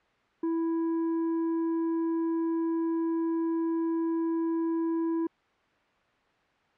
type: tone with tanh clipping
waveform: sine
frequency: 329.6 Hz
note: E4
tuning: in tune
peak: -27 dBFS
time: 0.43-5.27 s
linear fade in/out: 5 ms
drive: 6 dB
effects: white hiss -65 dBFS RMS until 6.77 s + low-pass 2000 Hz 12 dB/octave